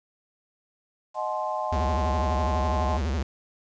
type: chord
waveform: sine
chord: D# diminished seventh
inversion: none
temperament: equal with one note detuned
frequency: 622.3 / 740 / 859.4 / 1046.5 Hz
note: D#5 / F#5 / A5 / C6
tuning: 0 / 0 / -41 / 0 cents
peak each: -31 / -33 / -31 / -32 dBFS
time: 1.14-3 s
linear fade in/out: 50 ms
type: tone with vibrato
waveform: square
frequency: 73.42 Hz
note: D2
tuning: in tune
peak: -25 dBFS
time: 1.72-3.23 s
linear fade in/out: 5 ms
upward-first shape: sine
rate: 12 Hz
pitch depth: 240 cents each way
effects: resampled to 16000 Hz + 9-bit